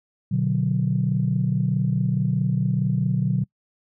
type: chord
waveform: sine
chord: B minor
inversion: none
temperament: just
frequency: 123.47 / 148.16 / 185.21 Hz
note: B2 / D3 / F#3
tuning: 0 / +16 / +2 cents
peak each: -23 dBFS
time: 0.31-3.44 s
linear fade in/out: 10 ms
effects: noise-tail reverb RT60 0.1 s tail -25 dB re dry + tanh soft clip ceiling -10 dBFS